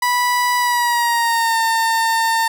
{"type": "tone with pitch glide", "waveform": "30% pulse", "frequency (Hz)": [983, 906.6], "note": ["B5", "A#5"], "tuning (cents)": [-8, -48], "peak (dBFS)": -12, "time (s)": [0.02, 2.48], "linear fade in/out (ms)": 5, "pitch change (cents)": -140, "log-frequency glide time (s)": [0.58, 1.58], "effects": []}